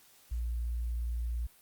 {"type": "tone", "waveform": "sine", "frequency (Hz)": 58.7, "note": "A#1", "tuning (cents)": 13, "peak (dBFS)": -31, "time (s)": [0.31, 1.47], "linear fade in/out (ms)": 10, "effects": ["white hiss -61 dBFS RMS until 1.61 s", "Opus 48 kbps"]}